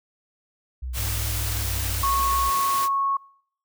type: tone with vibrato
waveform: sine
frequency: 61.6 Hz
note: B1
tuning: 4 cents flat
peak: -28 dBFS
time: 0.82-2.5 s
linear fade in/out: 10 ms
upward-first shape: sine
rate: 5.3 Hz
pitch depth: 66 cents each way
type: noise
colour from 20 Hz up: white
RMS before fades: -30 dBFS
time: 0.93-2.89 s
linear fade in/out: 50 ms
type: tone with pitch glide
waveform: triangle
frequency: 101.8 to 95.53 Hz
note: G#2 to G2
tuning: -34 to -44 cents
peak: -27 dBFS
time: 0.95-2.06 s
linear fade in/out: 50 ms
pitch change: -110 cents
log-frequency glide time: 1.6-1.66 s
type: tone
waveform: sine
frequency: 1100 Hz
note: C#6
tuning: 14 cents flat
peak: -20 dBFS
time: 2.03-3.17 s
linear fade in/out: 5 ms
effects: noise-tail reverb RT60 0.7 s tail -26 dB re dry